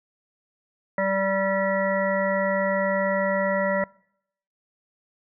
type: harmonic tone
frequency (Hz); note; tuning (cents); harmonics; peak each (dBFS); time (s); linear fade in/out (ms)
194.1; G3; -17; 1 / 3 / 5 / 7 / 9 / 10; -29 / -23 / -30 / -33 / -37 / -29; 0.98-3.84; 2
effects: noise-tail reverb RT60 0.7 s tail -24 dB re dry